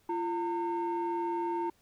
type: ring-modulated tone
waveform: triangle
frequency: 284 Hz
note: C#4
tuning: 42 cents sharp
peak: -23 dBFS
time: 0.09-1.7 s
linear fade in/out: 5 ms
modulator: 627 Hz
effects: tanh soft clip ceiling -25 dBFS + pink hiss -68 dBFS RMS until 1.81 s